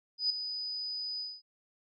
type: tone with ADSR envelope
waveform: sine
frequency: 4978 Hz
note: D#8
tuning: in tune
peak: -24 dBFS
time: 0.18-1.42 s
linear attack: 120 ms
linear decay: 6 ms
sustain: -10 dB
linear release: 220 ms
effects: MP3 96 kbps